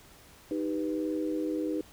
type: chord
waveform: sine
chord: Eb augmented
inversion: none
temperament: equal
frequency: 311.1 / 392 / 493.9 Hz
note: Eb4 / G4 / B4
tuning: 0 / 0 / 0 cents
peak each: -30 / -36 / -36 dBFS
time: 0.51-1.81 s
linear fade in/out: 2 ms
effects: pink hiss -55 dBFS RMS until 1.92 s